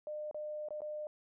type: tone with dropouts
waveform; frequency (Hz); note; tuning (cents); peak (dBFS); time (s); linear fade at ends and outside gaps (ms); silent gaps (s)
sine; 604; D5; +48; -38; 0.07-1.07; 1; 0.312-0.345 / 0.686-0.706 / 0.806-0.818
effects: none